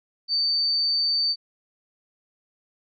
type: tone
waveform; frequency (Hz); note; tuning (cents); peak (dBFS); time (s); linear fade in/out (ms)
sine; 4578; D8; -45; -20; 0.28-1.36; 50
effects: none